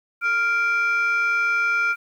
sine tone pair together, 1396.9 / 2349 Hz, F6 / D7, 0 / 0 cents, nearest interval major sixth, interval 900 cents, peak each -18 / -22 dBFS, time 0.21-1.96 s, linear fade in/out 50 ms, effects tanh soft clip ceiling -14 dBFS + 9-bit

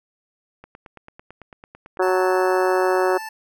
click train, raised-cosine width 0.5 ms, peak -26 dBFS, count 14, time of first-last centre 0.64-2.083 s, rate 9.01 Hz
harmonic tone, 185.3 Hz, F#3, 3 cents sharp, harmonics 2 / 3 / 4 / 5 / 6 / 7 / 8 / 9, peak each -19 / -23 / -25 / -27 / -29 / -30 / -31 / -32 dBFS, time 1.99-3.18 s, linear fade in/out 10 ms
25% pulse tone, 880 Hz, A5, in tune, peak -27 dBFS, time 2.02-3.29 s, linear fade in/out 5 ms
effects none

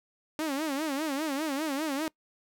sawtooth tone with vibrato, 293.7 Hz, D4, in tune, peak -25 dBFS, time 0.39-2.08 s, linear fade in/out 0 ms, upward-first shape sine, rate 5 Hz, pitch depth 160 cents each way, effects noise-tail reverb RT60 0.1 s tail -23 dB re dry

